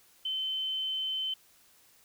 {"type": "tone", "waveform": "sine", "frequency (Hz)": 3070, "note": "G7", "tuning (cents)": -37, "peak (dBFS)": -30, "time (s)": [0.25, 1.34], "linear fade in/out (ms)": 5, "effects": ["white hiss -62 dBFS RMS until 2.04 s"]}